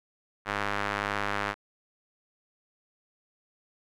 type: tone with band-pass filter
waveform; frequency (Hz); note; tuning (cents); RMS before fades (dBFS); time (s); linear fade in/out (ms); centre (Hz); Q
square; 50.9; G#1; -34; -31; 0.45-1.55; 50; 1500; 1.3
effects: none